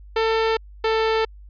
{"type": "tone pair in turn", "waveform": "sawtooth", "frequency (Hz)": [446.8, 443.7], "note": ["A4", "A4"], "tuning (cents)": [27, 14], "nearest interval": "unison", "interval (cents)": 13, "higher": "first", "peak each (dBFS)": [-14, -14], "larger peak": "neither", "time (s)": [[0.16, 0.57], [0.84, 1.25]], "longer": "neither", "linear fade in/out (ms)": 5, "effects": ["added 50 Hz sine -40 dBFS peak until 1.49 s", "resampled to 11025 Hz"]}